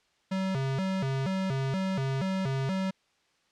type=tone with vibrato; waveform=square; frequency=160 Hz; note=D#3; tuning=49 cents sharp; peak=-28 dBFS; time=0.31-2.91 s; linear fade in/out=10 ms; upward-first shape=square; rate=2.1 Hz; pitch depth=300 cents each way; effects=white hiss -69 dBFS RMS until 3.51 s + low-pass 5000 Hz 12 dB/octave